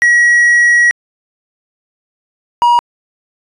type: tone pair in turn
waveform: triangle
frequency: 1913 / 956.5 Hz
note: A#6 / A#5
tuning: +44 / +44 cents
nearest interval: octave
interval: 1200 cents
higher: first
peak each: -4 dBFS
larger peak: neither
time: 0.02-0.91 / 2.62-2.79 s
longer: first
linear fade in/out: 0 ms
effects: resampled to 24000 Hz